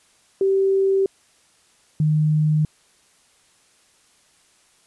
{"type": "tone pair in turn", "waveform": "sine", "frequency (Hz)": [387.7, 153.33], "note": ["G4", "D#3"], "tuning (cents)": [-19, -25], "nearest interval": "octave + major third", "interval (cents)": 1606, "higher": "first", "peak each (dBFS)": -15, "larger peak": "neither", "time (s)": [[0.41, 1.06], [2, 2.65]], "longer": "neither", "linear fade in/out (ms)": 2, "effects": ["white hiss -58 dBFS RMS until 4.86 s", "resampled to 24000 Hz"]}